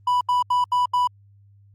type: tone bursts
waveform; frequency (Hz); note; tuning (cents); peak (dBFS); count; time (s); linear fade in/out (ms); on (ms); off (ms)
triangle; 987.8; B5; 0; -15; 5; 0.07-1.074; 5; 140; 76
effects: added 100 Hz sine -50 dBFS peak until 1.74 s + Opus 32 kbps